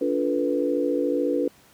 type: chord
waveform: sine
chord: B half-diminished seventh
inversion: first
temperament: equal with one note detuned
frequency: 287.1 / 349.2 / 440 / 493.9 Hz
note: D4 / F4 / A4 / B4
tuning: -39 / 0 / 0 / 0 cents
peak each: -25 / -28 / -29 / -25 dBFS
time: 0.01-1.48 s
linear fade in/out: 5 ms
effects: pink hiss -55 dBFS RMS until 1.73 s + high-pass 80 Hz 12 dB/octave